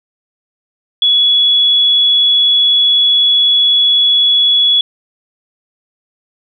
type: tone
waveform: sine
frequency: 3384 Hz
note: G#7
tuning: 32 cents sharp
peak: -7 dBFS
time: 1.02-4.81 s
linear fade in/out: 2 ms
effects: none